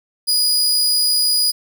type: tone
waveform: sawtooth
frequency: 4917 Hz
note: D#8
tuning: 21 cents flat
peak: -11 dBFS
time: 0.27-1.52 s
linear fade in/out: 20 ms
effects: none